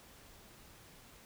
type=silence; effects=pink hiss -58 dBFS RMS until 1.25 s